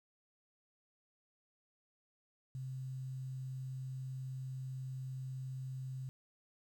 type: tone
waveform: sine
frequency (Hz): 130.81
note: C3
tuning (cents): 0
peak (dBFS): -40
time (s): 2.55-6.09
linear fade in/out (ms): 0
effects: 11-bit